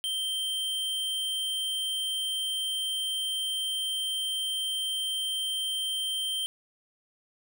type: tone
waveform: square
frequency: 3136 Hz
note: G7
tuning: in tune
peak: -29 dBFS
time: 0.04-6.46 s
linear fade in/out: 0 ms
effects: none